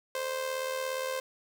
sawtooth tone with amplitude modulation, 522 Hz, C5, 4 cents flat, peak -25 dBFS, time 0.15-1.2 s, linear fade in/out 2 ms, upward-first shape sine, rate 77.2 Hz, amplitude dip 55%, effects 11-bit

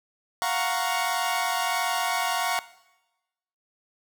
sawtooth chord, Gb major seventh, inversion third, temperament equal, 698.5 / 740 / 932.3 / 1108.7 Hz, F5 / Gb5 / Bb5 / Db6, 0 / 0 / 0 / 0 cents, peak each -26 dBFS, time 0.42-2.59 s, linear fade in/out 0 ms, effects noise-tail reverb RT60 1.0 s tail -18 dB re dry

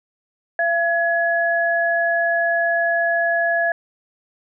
sine tone pair together, 679 / 1686.4 Hz, F5 / G#6, -49 / +26 cents, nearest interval octave + major third, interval 1575 cents, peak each -19 dBFS, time 0.59-3.72 s, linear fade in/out 2 ms, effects none

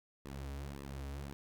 sawtooth tone with flanger, 69.3 Hz, C#2, in tune, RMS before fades -44 dBFS, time 0.25-1.33 s, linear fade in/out 0 ms, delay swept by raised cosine 1.3 to 5.8 ms, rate 1.8 Hz, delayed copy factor -1, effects none

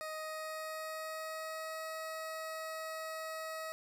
20% pulse tone with pitch glide, 626 to 637.7 Hz, D#5 to D#5, +10 to +42 cents, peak -35 dBFS, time 0.01-3.72 s, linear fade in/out 0 ms, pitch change +32 cents, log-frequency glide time 0.17-1.84 s, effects none

